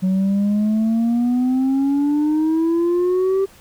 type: exponential sweep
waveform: sine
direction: up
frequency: 185 to 392 Hz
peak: -12 dBFS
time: 0.02-3.46 s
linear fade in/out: 20 ms
effects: tanh soft clip ceiling -14 dBFS + pink hiss -48 dBFS RMS until 3.6 s